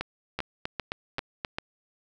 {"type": "two click trains", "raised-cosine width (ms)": 0.3, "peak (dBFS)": [-14, -14], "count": [5, 5], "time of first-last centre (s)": [[0.01, 1.585], [0.39, 1.448]], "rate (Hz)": [2.54, 3.78], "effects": []}